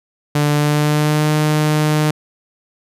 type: tone with pitch glide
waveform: sawtooth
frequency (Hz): 147.5 to 152.35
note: D3 to D#3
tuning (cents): +8 to -36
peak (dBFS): -9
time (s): 0.35-2.11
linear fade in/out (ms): 5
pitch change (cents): +56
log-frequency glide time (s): 0.53-1.3
effects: resampled to 32000 Hz